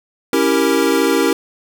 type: chord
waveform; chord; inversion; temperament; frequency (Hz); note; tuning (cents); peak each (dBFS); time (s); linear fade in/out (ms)
square; C# diminished seventh; none; equal; 277.2 / 329.6 / 392 / 466.2; C#4 / E4 / G4 / Bb4; 0 / 0 / 0 / 0; -19; 0.33-1.33; 2
effects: none